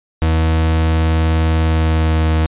40% pulse tone with pitch glide, 80.3 to 79.29 Hz, E2 to D#2, -45 to +33 cents, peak -11 dBFS, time 0.22-2.46 s, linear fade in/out 0 ms, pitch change -22 cents, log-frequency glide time 1.61-2.33 s, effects resampled to 8000 Hz

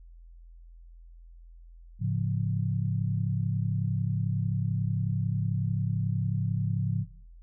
sine chord, A augmented, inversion none, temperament equal with one note detuned, 107.43 / 138.59 / 174.61 Hz, A2 / C#3 / E#3, -41 / 0 / 0 cents, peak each -28 / -30 / -32 dBFS, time 1.99-7.06 s, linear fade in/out 50 ms, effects noise-tail reverb RT60 0.6 s tail -20 dB re dry + added 42 Hz sine -47 dBFS peak until 7.42 s

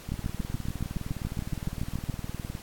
two click trains, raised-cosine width 5 ms, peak -17 / -22 dBFS, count 15 / 49, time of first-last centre 0.12-2.097 / 0.09-2.552 s, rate 7.08 / 19.5 Hz, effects pink hiss -47 dBFS RMS until 2.62 s + AAC 64 kbps

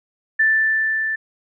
sine tone with level ramp, 1765 Hz, A6, 5 cents sharp, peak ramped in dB -12 to -20 dBFS, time 0.39-1.16 s, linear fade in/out 10 ms, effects none

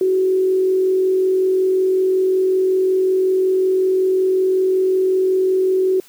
sine tone with frequency modulation, 375.2 Hz, F#4, 24 cents sharp, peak -13 dBFS, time 0.01-6 s, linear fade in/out 2 ms, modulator 45.4 Hz, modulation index 0.25, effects white hiss -48 dBFS RMS until 6.08 s + high-pass 150 Hz 12 dB/octave

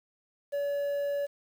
triangle tone with quantisation, 570 Hz, C#5, 48 cents sharp, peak -26 dBFS, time 0.52-1.27 s, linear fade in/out 20 ms, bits 9, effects none

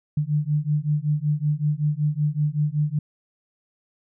sine beating tone pair, 146.83 / 152.13 Hz, D3 / D#3, 0 / -39 cents, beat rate 5.3 Hz, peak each -23 dBFS, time 0.17-2.99 s, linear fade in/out 5 ms, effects none

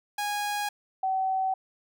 sawtooth / sine tone pair in turn, 825 / 761 Hz, G#5 / F#5, -12 / +48 cents, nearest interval minor second, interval 140 cents, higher first, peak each -24 dBFS, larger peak neither, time 0.18-0.69 / 1.03-1.54 s, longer neither, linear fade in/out 5 ms, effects none

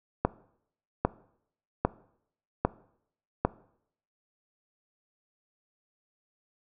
click train, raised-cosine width 1 ms, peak -8 dBFS, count 5, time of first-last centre 0.25-3.45 s, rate 1.25 Hz, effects noise-tail reverb RT60 0.7 s tail -20 dB re dry

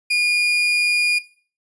35% pulse tone, 2434 Hz, D#7, 39 cents flat, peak -14 dBFS, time 0.1-1.19 s, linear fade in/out 10 ms, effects noise-tail reverb RT60 0.4 s tail -17 dB re dry + resampled to 22050 Hz

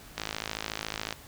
click train, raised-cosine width 0.2 ms, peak -14 dBFS, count 52, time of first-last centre 0.18-1.126 s, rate 53.9 Hz, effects pink hiss -50 dBFS RMS until 1.27 s

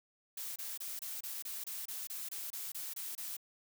blue noise bursts, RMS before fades -42 dBFS, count 14, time 0.37-3.368 s, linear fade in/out 5 ms, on 190 ms, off 26 ms, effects none

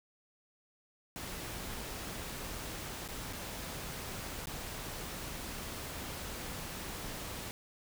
pink noise with dropouts, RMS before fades -42 dBFS, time 1.16-7.51 s, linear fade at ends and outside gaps 0 ms, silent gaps 3.078-3.087 / 3.327-3.332 / 4.457-4.471 s, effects none

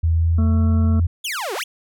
sine tone with pitch glide, 82 to 85.58 Hz, E2 to F2, -9 to -35 cents, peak -14 dBFS, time 0.03-1.07 s, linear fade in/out 10 ms, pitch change +74 cents, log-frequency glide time 0.14-0.61 s
harmonic tone, 222.6 Hz, A3, 20 cents sharp, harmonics 1 / 2 / 3 / 5 / 6, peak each -20 / -38 / -38 / -42 / -39 dBFS, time 0.38-1 s, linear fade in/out 5 ms
sawtooth exponential two-way sweep, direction down then up, 3613 to 349.2 to 3613 Hz, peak -20 dBFS, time 1.24-1.64 s, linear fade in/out 10 ms, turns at 1.54 s
effects none

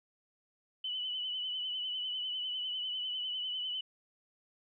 sine tone with vibrato, 3000 Hz, F#7, 23 cents sharp, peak -34 dBFS, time 0.84-3.81 s, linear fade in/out 5 ms, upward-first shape triangle, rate 10 Hz, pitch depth 54 cents each way, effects none

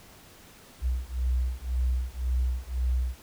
sine beating tone pair, 61.74 / 63.64 Hz, B1 / C2, 0 / -47 cents, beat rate 1.9 Hz, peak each -28 dBFS, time 0.81-3.16 s, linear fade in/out 50 ms, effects pink hiss -52 dBFS RMS until 3.22 s

